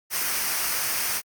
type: noise with comb filter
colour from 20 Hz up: white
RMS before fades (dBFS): -26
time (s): 0.1-1.22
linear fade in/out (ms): 50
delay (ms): 0.27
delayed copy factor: -0.5
effects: Opus 48 kbps